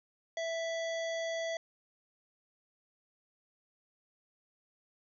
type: harmonic tone with a mistuned harmonic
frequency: 659.3 Hz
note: E5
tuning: in tune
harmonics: 1 / 3 / 5 / 7 / 9 / 10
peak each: -34 / -41 / -46 / -52 / -51 / -54 dBFS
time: 0.37-1.57 s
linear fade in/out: 2 ms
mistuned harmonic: 5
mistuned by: +35 cents
effects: none